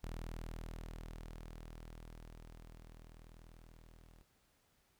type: tone with level ramp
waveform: sawtooth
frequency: 40.3 Hz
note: E1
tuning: 38 cents flat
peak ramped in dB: -38 to -55 dBFS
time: 0.03-4.23 s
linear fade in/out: 10 ms
effects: pink hiss -74 dBFS RMS until 4.99 s